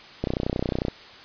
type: click train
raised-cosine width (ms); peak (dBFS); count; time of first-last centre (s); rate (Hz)
2; -11; 21; 0.24-0.883; 31.1
effects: white hiss -45 dBFS RMS until 1.24 s + resampled to 11025 Hz